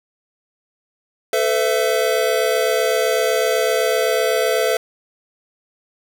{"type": "tone cluster", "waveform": "square", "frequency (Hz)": [441.1, 509, 664], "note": ["A4", "C5", "E5"], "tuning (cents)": [4, -48, 12], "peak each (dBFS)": -21, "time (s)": [1.33, 4.77], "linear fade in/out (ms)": 2, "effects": []}